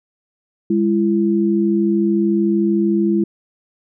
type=tone pair together; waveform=sine; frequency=203.6 / 336.9 Hz; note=G#3 / E4; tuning=-34 / +38 cents; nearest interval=major sixth; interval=872 cents; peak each=-16 dBFS; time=0.7-3.24 s; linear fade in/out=5 ms; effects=none